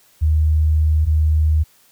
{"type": "tone pair in turn", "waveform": "sine", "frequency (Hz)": [77.5, 77.5], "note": ["D#2", "D#2"], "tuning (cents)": [-6, -6], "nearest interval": "unison", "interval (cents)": 0, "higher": "neither", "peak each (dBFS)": -12, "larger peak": "neither", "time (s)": [[0.21, 1.06], [1.06, 1.64]], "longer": "first", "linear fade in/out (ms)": 20, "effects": ["white hiss -54 dBFS RMS until 1.91 s"]}